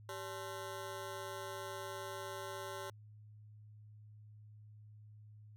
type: ring-modulated tone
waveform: 20% pulse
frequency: 481.1 Hz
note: B4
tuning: 45 cents flat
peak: -35 dBFS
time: 0.09-2.9 s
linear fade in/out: 0 ms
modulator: 91.5 Hz
effects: added 106 Hz sine -54 dBFS peak until 5.56 s